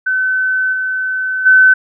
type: tone with level steps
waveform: sine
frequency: 1520 Hz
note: F#6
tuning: 46 cents sharp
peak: -12 / -15 / -4 dBFS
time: 0.06-1.74 s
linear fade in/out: 10 ms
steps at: 0.72 / 1.45 s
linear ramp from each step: 20 ms
effects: none